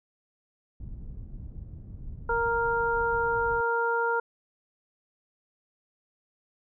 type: low-pass noise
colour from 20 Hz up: pink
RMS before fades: -40 dBFS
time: 0.8-3.61 s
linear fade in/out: 5 ms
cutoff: 130 Hz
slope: 12 dB/octave
type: harmonic tone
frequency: 466.2 Hz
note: A#4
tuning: in tune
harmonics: 1 / 2 / 3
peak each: -28 / -28 / -28 dBFS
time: 2.29-4.2 s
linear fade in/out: 5 ms
effects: none